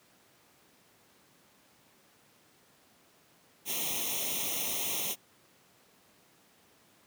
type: noise with comb filter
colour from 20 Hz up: white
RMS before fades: -33 dBFS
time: 3.65-5.16 s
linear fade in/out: 50 ms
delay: 0.32 ms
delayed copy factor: +0.9
effects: pink hiss -63 dBFS RMS until 7.06 s + high-pass 150 Hz 12 dB/octave